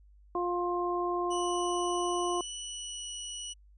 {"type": "harmonic tone", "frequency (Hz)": 352.4, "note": "F4", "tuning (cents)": 16, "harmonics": [1, 2, 3], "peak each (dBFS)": [-31, -35, -33], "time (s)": [0.35, 2.41], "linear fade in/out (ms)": 2}
{"type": "tone with pitch glide", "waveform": "20% pulse", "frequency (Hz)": [2960, 2938], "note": ["F#7", "F#7"], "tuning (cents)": [0, -13], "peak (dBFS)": -32, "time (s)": [1.3, 3.54], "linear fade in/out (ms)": 20, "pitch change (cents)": -13, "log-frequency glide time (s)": [2.51, 3.1]}
{"effects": ["added 50 Hz sine -55 dBFS peak until 3.77 s", "resampled to 24000 Hz"]}